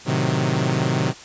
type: chord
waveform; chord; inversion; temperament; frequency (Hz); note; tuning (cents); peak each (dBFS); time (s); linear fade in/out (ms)
sawtooth; A diminished seventh; none; equal; 110 / 130.81 / 155.56 / 185; A2 / C3 / Eb3 / Gb3; 0 / 0 / 0 / 0; -24 / -18 / -20 / -22; 0.05-1.14; 50
effects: white hiss -41 dBFS RMS until 1.24 s + resampled to 16000 Hz

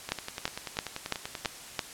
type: two click trains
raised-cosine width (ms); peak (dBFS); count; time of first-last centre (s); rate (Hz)
0.2; -10 / -17; 6 / 15; 0.12-1.792 / 0.09-1.449; 2.99 / 10.3
effects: white hiss -45 dBFS RMS until 1.93 s + low-pass 10000 Hz 12 dB/octave

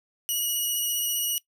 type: tone with vibrato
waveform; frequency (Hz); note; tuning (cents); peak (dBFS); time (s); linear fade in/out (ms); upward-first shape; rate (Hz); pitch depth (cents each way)
5% pulse; 2912; F#7; -28; -17; 0.29-1.38; 0; square; 15; 9
effects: noise-tail reverb RT60 0.1 s tail -20 dB re dry

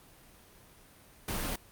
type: noise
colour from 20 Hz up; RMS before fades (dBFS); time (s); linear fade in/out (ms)
pink; -34; 1.28-1.56; 5
effects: pink hiss -57 dBFS RMS until 1.71 s + Opus 32 kbps

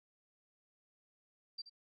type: tone with echo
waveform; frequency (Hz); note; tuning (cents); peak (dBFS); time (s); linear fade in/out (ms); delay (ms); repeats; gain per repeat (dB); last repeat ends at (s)
sine; 4699; D8; 0; -40; 1.58-1.62; 10; 77; 1; -12; 1.697
effects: none

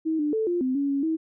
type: tone with pitch steps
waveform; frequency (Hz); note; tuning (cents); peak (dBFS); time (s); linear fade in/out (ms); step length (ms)
sine; 319.1 / 297.7 / 440 / 350 / 258.1 / 281.1 / 278.1 / 320.9; D#4 / D4 / A4 / F4 / C4 / C#4 / C#4 / E4; +44 / +24 / 0 / +4 / -23 / +24 / +6 / -46; -22; 0.05-1.17; 20; 140
effects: none

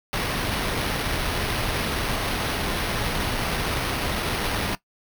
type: noise with sample-and-hold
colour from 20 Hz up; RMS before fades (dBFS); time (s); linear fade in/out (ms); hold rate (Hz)
pink; -26; 0.13-4.75; 0; 7350
effects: noise-tail reverb RT60 0.1 s tail -18 dB re dry

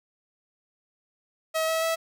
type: tone with pitch steps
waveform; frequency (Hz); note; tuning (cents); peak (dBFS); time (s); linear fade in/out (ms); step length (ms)
sawtooth; 640 / 646.7 / 653.4; D#5 / E5 / E5; +49 / -33 / -15; -20; 1.54-1.96; 20; 140
effects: none

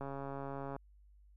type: click train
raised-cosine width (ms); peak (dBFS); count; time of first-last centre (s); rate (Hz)
1; -29; 105; 0.01-0.764; 138
effects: added 50 Hz sine -59 dBFS peak until 1.36 s

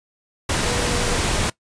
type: tone in noise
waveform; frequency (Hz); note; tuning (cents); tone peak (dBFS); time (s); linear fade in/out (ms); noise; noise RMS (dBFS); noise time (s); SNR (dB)
sine; 484.7; B4; -32; -28; 0.65-1.16; 5; pink; -21; 0.49-1.5; -10
effects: noise-tail reverb RT60 0.1 s tail -20 dB re dry + resampled to 22050 Hz

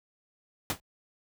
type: noise with exponential decay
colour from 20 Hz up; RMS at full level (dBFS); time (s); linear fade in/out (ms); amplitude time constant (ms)
pink; -24; 0.7-0.8; 1; 21
effects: high-pass 60 Hz 12 dB/octave

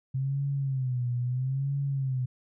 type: tone with vibrato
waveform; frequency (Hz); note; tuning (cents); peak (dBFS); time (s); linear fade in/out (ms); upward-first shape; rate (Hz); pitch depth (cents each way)
sine; 130.81; C3; 0; -26; 0.14-2.26; 10; sine; 0.76; 120
effects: none

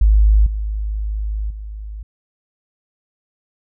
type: tone with level steps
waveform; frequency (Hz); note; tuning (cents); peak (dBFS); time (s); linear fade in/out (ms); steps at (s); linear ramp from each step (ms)
sine; 52.4; G#1; +16; -8 / -19 / -27; 0.01-2.03; 5; 0.46 / 1.5; 5
effects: none

